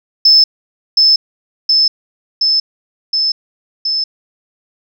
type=tone with echo; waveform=sine; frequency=5250 Hz; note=E8; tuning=8 cents flat; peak=-3 dBFS; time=0.25-0.44 s; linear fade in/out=5 ms; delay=720 ms; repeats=5; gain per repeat=-2 dB; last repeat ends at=4.04 s; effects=tanh soft clip ceiling 0 dBFS